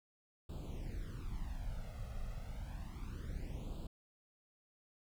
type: noise with flanger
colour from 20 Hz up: brown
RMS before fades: -43 dBFS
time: 0.49-3.87 s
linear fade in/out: 5 ms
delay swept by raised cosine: 0.25 to 1.55 ms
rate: 0.3 Hz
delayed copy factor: +1
effects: none